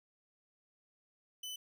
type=tone; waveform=sawtooth; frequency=3008 Hz; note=F#7; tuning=28 cents sharp; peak=-38 dBFS; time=1.43-1.56 s; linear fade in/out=5 ms; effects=none